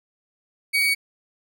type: tone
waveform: 35% pulse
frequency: 2252 Hz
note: C#7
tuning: 27 cents sharp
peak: -16 dBFS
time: 0.73-0.95 s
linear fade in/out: 20 ms
effects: none